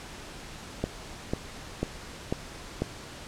click train, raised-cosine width 2 ms, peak -13 dBFS, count 5, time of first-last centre 0.84-2.82 s, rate 2.02 Hz, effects pink hiss -43 dBFS RMS until 3.27 s + low-pass 8000 Hz 12 dB/octave

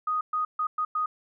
sine tone bursts at uneven times, 1244.5 Hz, D#6, in tune, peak -24 dBFS, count 5, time 0.07-0.21 / 0.33-0.45 / 0.59-0.67 / 0.78-0.85 / 0.95-1.06 s, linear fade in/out 5 ms, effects none

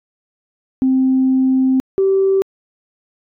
sine tone pair in turn, 261.6 / 386.8 Hz, C4 / G4, 0 / -23 cents, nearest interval perfect fifth, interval 677 cents, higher second, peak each -10 dBFS, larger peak neither, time 0.82-1.8 / 1.98-2.42 s, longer first, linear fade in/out 0 ms, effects tanh soft clip ceiling -6 dBFS

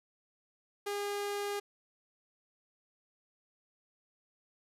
sawtooth tone, 406.8 Hz, G#4, 36 cents flat, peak -30 dBFS, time 0.86-1.6 s, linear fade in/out 10 ms, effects resampled to 32000 Hz + 10-bit

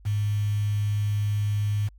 sine tone with quantisation, 103.83 Hz, G#2, in tune, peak -22 dBFS, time 0.05-1.89 s, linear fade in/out 20 ms, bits 7, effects added 50 Hz sine -48 dBFS peak until 1.98 s

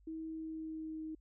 sine tone with pitch glide, 320.4 to 314.5 Hz, E4 to D#4, -49 to +19 cents, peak -40 dBFS, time 0.07-1.15 s, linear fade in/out 5 ms, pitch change -32 cents, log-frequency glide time 0.25-1.03 s, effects added 50 Hz sine -62 dBFS peak until 1.2 s

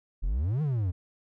triangle exponential two-way sweep, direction up then down, 36.74 to 159.8 to 83.8 Hz, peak -23 dBFS, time 0.22-0.92 s, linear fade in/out 20 ms, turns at 0.62 s, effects none

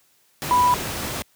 sine tone in noise, 987.8 Hz, B5, in tune, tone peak -14 dBFS, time 0.51-0.74 s, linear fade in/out 0 ms, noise pink, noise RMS -28 dBFS, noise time 0.42-1.22 s, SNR +11 dB, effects white hiss -61 dBFS RMS until 1.35 s + high-pass 60 Hz 12 dB/octave

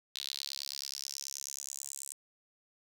sawtooth tone with high-pass filter sweep, 69.3 Hz, C#2, in tune, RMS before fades -42 dBFS, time 0.15-2.13 s, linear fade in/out 10 ms, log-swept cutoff 3800 to 8000 Hz, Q 5, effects 10-bit

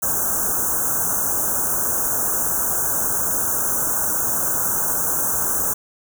white band-stop noise, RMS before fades -21 dBFS, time 0.02-5.74 s, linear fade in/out 10 ms, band 1600 to 6000 Hz, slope 96 dB/octave, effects none

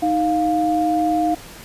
sine tone pair together, 312.7 / 703 Hz, D#4 / F5, +9 / +11 cents, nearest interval octave + major second, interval 1402 cents, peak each -19 / -18 dBFS, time 0.02-1.35 s, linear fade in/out 10 ms, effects pink hiss -39 dBFS RMS until 1.64 s + resampled to 32000 Hz

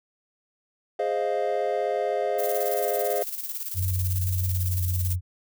triangle chord, F minor seventh, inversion first, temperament equal, 415.3 / 523.3 / 622.3 / 698.5 Hz, Ab4 / C5 / Eb5 / F5, 0 / 0 / 0 / 0 cents, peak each -27 dBFS, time 0.99-3.23 s, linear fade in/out 5 ms
violet noise with tremolo, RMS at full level -31 dBFS, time 2.38-5.16 s, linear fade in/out 20 ms, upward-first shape square, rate 18 Hz, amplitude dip 55%
sine tone with pitch glide, 92.1 to 90.2 Hz, F#2 to F#2, -7 to -44 cents, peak -23 dBFS, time 3.74-5.21 s, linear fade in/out 50 ms, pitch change -37 cents, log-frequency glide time 4.69-4.89 s
effects none

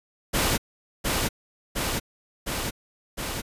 pink noise with echo, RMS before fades -23 dBFS, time 0.33-0.58 s, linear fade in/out 20 ms, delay 710 ms, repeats 4, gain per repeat -2 dB, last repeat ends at 3.42 s, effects resampled to 32000 Hz

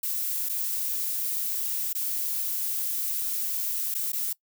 violet noise with dropouts, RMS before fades -29 dBFS, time 0.03-4.33 s, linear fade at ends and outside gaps 5 ms, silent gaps 0.489-0.494 / 1.93-1.95 / 3.942-3.949 / 4.12-4.13 s, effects noise-tail reverb RT60 0.1 s tail -22 dB re dry

